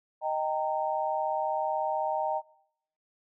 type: chord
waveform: sine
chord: Eb major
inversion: none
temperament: equal with one note detuned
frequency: 622.3 / 784 / 920 Hz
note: Eb5 / G5 / Bb5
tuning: 0 / 0 / -23 cents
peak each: -31 / -31 / -32 dBFS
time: 0.21-2.42 s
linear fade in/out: 50 ms
effects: noise-tail reverb RT60 0.8 s tail -24 dB re dry